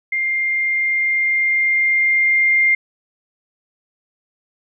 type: tone with level ramp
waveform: sine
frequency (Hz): 2108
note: C7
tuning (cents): +12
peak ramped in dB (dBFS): -17 to -11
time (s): 0.12-2.75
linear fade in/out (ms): 5
effects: none